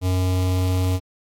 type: tone with notch filter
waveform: square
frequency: 92.1 Hz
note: F#2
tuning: 7 cents flat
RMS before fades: -20 dBFS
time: 0.01-1 s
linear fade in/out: 50 ms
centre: 1600 Hz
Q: 1.2
effects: AAC 64 kbps